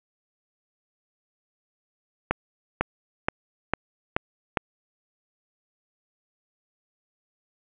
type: accelerating click train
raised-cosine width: 0.5 ms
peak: -6 dBFS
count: 6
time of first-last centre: 2.31-4.572 s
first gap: 500 ms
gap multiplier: 0.95
effects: resampled to 8000 Hz + 7-bit